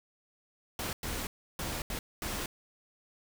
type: noise bursts at uneven times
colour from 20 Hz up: pink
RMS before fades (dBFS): -36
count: 5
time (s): 0.79-0.93 / 1.03-1.27 / 1.59-1.82 / 1.9-1.99 / 2.22-2.46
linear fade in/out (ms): 2
effects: none